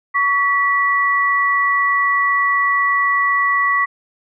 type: tone pair together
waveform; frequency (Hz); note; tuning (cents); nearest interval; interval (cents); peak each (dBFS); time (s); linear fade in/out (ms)
sine; 1127 / 1955; C#6 / B6; +28 / -18; minor seventh; 954; -16; 0.14-3.86; 20
effects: none